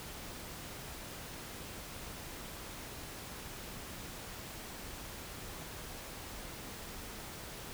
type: silence
effects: pink hiss -46 dBFS RMS until 7.73 s